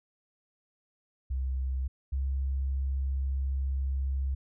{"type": "tone pair in turn", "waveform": "sine", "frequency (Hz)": [65.41, 67.25], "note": ["C2", "C2"], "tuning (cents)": [0, 48], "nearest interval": "unison", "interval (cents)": 48, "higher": "second", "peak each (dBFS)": [-28, -27], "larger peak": "second", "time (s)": [[1.3, 1.88], [2.12, 4.35]], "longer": "second", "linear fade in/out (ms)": 10, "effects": []}